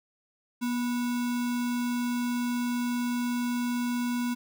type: tone with sample-and-hold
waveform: sine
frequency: 242.1 Hz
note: B3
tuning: 34 cents flat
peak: -26 dBFS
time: 0.61-4.35 s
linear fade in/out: 20 ms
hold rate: 1225 Hz
effects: none